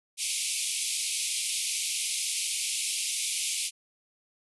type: band-pass noise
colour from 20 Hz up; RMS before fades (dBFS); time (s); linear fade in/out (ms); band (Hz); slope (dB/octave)
white; -31; 0.17-3.71; 50; 2200 to 11000; 96
effects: none